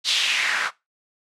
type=noise with band-pass filter sweep; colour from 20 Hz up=white; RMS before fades=-22 dBFS; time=0.04-0.71 s; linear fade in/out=50 ms; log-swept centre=4100 to 1300 Hz; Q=2.8; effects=noise-tail reverb RT60 0.2 s tail -19 dB re dry + low-pass 8000 Hz 12 dB/octave